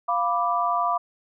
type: chord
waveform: sine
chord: B diminished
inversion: second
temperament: equal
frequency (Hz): 698.5 / 987.8 / 1174.7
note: F5 / B5 / D6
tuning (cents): 0 / 0 / 0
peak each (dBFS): -25 / -26 / -24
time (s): 0.08-0.98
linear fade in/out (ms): 10
effects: none